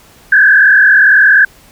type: tone with frequency modulation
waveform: sine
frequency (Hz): 1618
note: G#6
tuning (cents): -46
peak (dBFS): -3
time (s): 0.32-1.45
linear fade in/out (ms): 5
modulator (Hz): 41.3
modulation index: 2.2
effects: pink hiss -43 dBFS RMS until 1.71 s